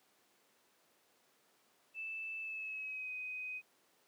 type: tone with pitch glide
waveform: sine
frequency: 2637 to 2508 Hz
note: E7 to D#7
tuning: 0 to +13 cents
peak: -40 dBFS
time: 1.94-3.62 s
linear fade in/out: 50 ms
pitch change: -87 cents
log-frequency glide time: 2.4-3.12 s
effects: pink hiss -71 dBFS RMS until 4.07 s + high-pass 300 Hz 12 dB/octave